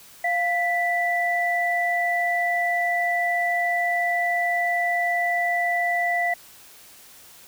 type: tone pair together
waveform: sine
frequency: 698.4 / 1975.5 Hz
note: F5 / B6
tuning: 0 / 0 cents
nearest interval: octave + tritone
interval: 1800 cents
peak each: -23 dBFS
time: 0.24-6.34 s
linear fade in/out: 5 ms
effects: white hiss -48 dBFS RMS until 7.47 s